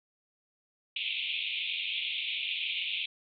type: band-pass noise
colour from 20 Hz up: pink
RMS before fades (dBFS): -34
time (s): 0.96-3.06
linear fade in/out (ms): 5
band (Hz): 2300 to 3700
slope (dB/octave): 96
effects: none